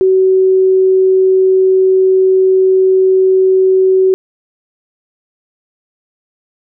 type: tone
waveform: sine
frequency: 377.3 Hz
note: F#4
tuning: 34 cents sharp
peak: -6 dBFS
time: 0.01-4.14 s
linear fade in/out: 0 ms
effects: none